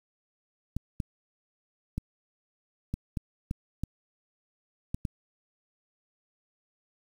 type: clicks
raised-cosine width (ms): 5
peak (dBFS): -18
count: 9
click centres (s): 0.766 / 1.002 / 1.98 / 2.94 / 3.172 / 3.511 / 3.836 / 4.945 / 5.052
effects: 8-bit